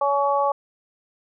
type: harmonic tone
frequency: 281.7 Hz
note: C#4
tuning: 28 cents sharp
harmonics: 2 / 3 / 4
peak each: -22 / -22 / -23 dBFS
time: 0.01-0.52 s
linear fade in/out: 5 ms
effects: none